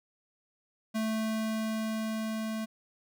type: tone with level ramp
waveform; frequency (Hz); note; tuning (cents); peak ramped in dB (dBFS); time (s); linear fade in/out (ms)
square; 220; A3; 0; -29 to -33; 0.94-2.66; 20
effects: none